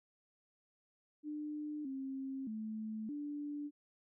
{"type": "tone with pitch steps", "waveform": "sine", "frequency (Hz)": [299.9, 267.9, 217.8, 292.1], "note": ["D4", "C4", "A3", "D4"], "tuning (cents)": [36, 41, -17, -9], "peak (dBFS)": -39, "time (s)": [1.23, 3.71], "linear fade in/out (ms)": 50, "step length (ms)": 620, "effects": []}